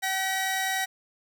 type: tone pair together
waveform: sawtooth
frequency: 761.2 / 1918 Hz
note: F#5 / A#6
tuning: +49 / +49 cents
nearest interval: octave + major third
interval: 1600 cents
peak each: -25 dBFS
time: 0.02-0.86 s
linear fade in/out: 20 ms
effects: none